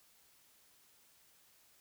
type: silence
effects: white hiss -67 dBFS RMS until 1.8 s